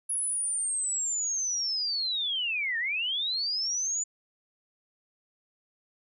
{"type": "linear two-way sweep", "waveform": "sine", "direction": "down then up", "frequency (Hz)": [10548, 1771, 7050], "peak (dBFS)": -27, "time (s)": [0.09, 4.04], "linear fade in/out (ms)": 10, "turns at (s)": 2.78, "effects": []}